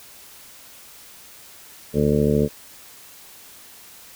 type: harmonic tone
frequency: 73.42 Hz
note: D2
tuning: in tune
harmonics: 1 / 2 / 3 / 4 / 5 / 6 / 7 / 8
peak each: -28 / -22 / -21 / -28 / -27 / -21 / -29 / -30 dBFS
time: 1.93-2.49 s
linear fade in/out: 50 ms
effects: white hiss -45 dBFS RMS until 4.15 s